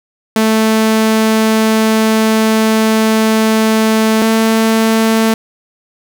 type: tone pair in turn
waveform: sawtooth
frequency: 220 / 222.9 Hz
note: A3 / A3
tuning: 0 / +23 cents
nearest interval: unison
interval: 23 cents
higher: second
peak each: -5 dBFS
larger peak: neither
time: 0.36-4.22 / 4.22-5.34 s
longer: first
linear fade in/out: 2 ms
effects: none